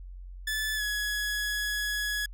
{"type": "tone with pitch glide", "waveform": "sawtooth", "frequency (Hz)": [1738, 1681.7], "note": ["A6", "G#6"], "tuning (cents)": [-22, 21], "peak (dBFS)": -25, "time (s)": [0.47, 2.26], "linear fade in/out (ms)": 5, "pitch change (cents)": -57, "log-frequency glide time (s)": [0.76, 0.82], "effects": ["added 45 Hz sine -40 dBFS peak until 2.33 s"]}